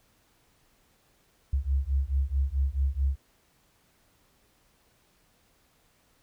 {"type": "beating tone pair", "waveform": "sine", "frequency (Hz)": [66, 70.6], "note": ["C2", "C#2"], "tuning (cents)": [16, 32], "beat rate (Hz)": 4.6, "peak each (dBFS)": -27, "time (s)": [1.53, 3.16], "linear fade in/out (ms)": 5, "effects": ["pink hiss -66 dBFS RMS until 6.22 s"]}